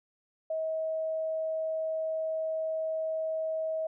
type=tone; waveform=sine; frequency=638 Hz; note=D#5; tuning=43 cents sharp; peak=-29 dBFS; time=0.5-3.87 s; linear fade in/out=5 ms; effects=none